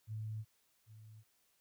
sine tone with echo, 108.8 Hz, A2, 19 cents flat, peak -39 dBFS, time 0.07-0.45 s, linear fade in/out 50 ms, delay 790 ms, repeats 1, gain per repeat -14 dB, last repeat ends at 1.24 s, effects white hiss -75 dBFS RMS until 1.6 s

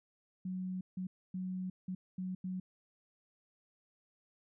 sine tone bursts at uneven times, 185 Hz, F#3, in tune, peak -36 dBFS, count 6, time 0.45-0.81 / 0.97-1.07 / 1.34-1.7 / 1.88-1.95 / 2.18-2.35 / 2.44-2.6 s, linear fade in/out 5 ms, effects none

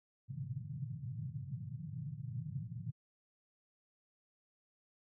white band-pass noise, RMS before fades -43 dBFS, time 0.28-2.92 s, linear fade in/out 20 ms, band 110 to 150 Hz, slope 48 dB/octave, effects none

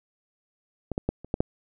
clicks, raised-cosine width 2 ms, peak -16 / -13 / -11 / -27 / -11 / -8 dBFS, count 6, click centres 0.917 / 0.979 / 1.09 / 1.246 / 1.341 / 1.405 s, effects none

